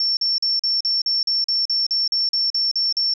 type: tone bursts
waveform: sine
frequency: 5430 Hz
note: F8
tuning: 50 cents flat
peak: -17 dBFS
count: 15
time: 0-3.138 s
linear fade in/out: 2 ms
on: 170 ms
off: 42 ms
effects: none